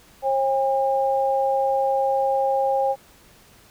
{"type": "tone pair together", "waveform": "sine", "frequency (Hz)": [538.6, 807], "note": ["C#5", "G#5"], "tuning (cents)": [-50, -50], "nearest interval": "perfect fifth", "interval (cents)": 700, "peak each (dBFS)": -21, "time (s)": [0.22, 2.96], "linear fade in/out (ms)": 50, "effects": ["pink hiss -52 dBFS RMS until 3.7 s"]}